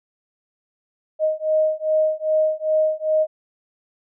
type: beating tone pair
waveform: sine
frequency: 622.3 / 624.8 Hz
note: D#5 / D#5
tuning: 0 / +7 cents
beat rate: 2.5 Hz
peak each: -20 dBFS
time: 1.19-3.27 s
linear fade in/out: 50 ms
effects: none